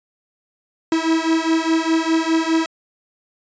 45% pulse beating tone pair, 322.1 / 327 Hz, E4 / E4, -40 / -14 cents, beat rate 4.9 Hz, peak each -19 dBFS, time 0.92-2.66 s, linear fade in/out 2 ms, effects resampled to 16000 Hz

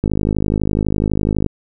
click train, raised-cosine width 3 ms, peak -4 dBFS, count 75, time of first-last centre 0.04-1.463 s, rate 52 Hz, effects none

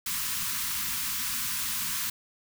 white band-stop noise, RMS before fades -31 dBFS, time 0.06-2.1 s, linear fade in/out 5 ms, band 270 to 940 Hz, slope 96 dB/octave, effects none

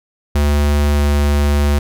square tone with pitch glide, 72.9 to 72.44 Hz, D2 to D2, -12 to -23 cents, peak -12 dBFS, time 0.35-1.79 s, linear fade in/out 5 ms, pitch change -11 cents, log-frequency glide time 0.94-1.01 s, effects none

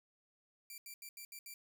5% pulse tone bursts at uneven times, 2349 Hz, D7, in tune, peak -38 dBFS, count 6, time 0.7-0.78 / 0.86-0.94 / 1.02-1.09 / 1.17-1.25 / 1.32-1.39 / 1.46-1.54 s, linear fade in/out 2 ms, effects 12-bit

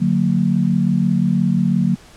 sine chord, D augmented, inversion none, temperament just, 146.83 / 183.54 / 229.4 Hz, D3 / F#3 / A#3, 0 / -14 / -28 cents, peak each -20 / -16 / -19 dBFS, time 0-1.96 s, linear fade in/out 20 ms, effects pink hiss -45 dBFS RMS until 2.16 s + low-pass 9000 Hz 12 dB/octave

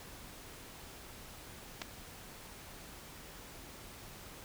clicks, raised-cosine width 0.2 ms, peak -22 dBFS, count 2, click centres 1.817 / 1.82 s, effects pink hiss -51 dBFS RMS until 4.44 s

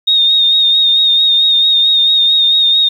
sine tone with vibrato, 3700 Hz, A#7, 14 cents flat, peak -7 dBFS, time 0.07-2.89 s, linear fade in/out 10 ms, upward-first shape sine, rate 4.5 Hz, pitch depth 33 cents each way, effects 7-bit

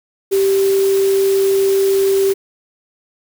sine tone in noise, 390 Hz, G4, 9 cents flat, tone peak -11 dBFS, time 0.31-2.34 s, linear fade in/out 20 ms, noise white, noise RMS -28 dBFS, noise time 0.31-2.34 s, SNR +14 dB, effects none

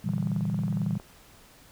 sine chord, E half-diminished seventh, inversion second, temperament equal, 116.54 / 146.83 / 164.81 / 196 Hz, Bb2 / D3 / E3 / G3, 0 / 0 / 0 / 0 cents, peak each -32 / -33 / -30 / -30 dBFS, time 0.04-0.98 s, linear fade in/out 10 ms
click train, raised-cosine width 1 ms, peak -30 dBFS, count 21, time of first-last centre 0.09-0.999 s, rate 22 Hz
effects pink hiss -54 dBFS RMS until 1.71 s

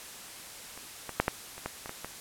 clicks, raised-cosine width 0.5 ms, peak -30 / -21 / -7 / -10 / -28 / -17 / -24 / -22 / -21 dBFS, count 9, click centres 0.776 / 1.093 / 1.2 / 1.281 / 1.58 / 1.66 / 1.859 / 1.894 / 2.046 s, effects white hiss -45 dBFS RMS until 2.2 s + low-pass 12000 Hz 12 dB/octave

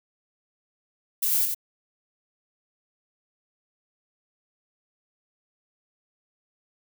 violet noise with echo, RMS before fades -24 dBFS, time 1.22-1.46 s, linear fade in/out 10 ms, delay 87 ms, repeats 1, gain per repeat -4 dB, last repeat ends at 1.547 s, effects none

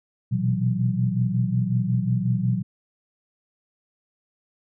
sine tone cluster, 119.9 / 125.4 / 165 / 187 Hz, A#2 / B2 / E3 / F#3, +49 / +27 / +2 / +19 cents, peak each -24 / -25 / -29 / -25 dBFS, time 0.31-2.63 s, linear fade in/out 20 ms, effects none

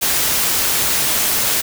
white noise, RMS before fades -17 dBFS, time 0.01-1.62 s, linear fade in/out 20 ms, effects none

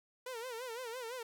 sawtooth tone with vibrato, 482 Hz, B4, 42 cents flat, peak -37 dBFS, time 0.26-1.23 s, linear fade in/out 5 ms, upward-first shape sine, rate 5.9 Hz, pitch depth 130 cents each way, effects 12-bit

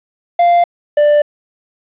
triangle tone pair in turn, 695 / 590.5 Hz, F5 / D5, -9 / +9 cents, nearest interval minor third, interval 282 cents, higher first, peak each -5 dBFS, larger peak neither, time 0.39-0.64 / 0.97-1.22 s, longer neither, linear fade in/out 5 ms, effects resampled to 8000 Hz + 7-bit

